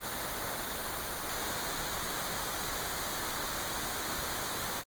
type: noise with comb filter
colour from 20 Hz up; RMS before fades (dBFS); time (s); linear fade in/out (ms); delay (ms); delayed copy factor
pink; -36; 0-4.84; 50; 0.37; -0.6
effects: Opus 24 kbps